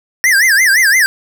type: tone with vibrato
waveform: square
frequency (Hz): 1810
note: A6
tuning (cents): +48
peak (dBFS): -8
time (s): 0.24-1.06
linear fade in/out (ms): 0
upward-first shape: sine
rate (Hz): 5.8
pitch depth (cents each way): 250
effects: none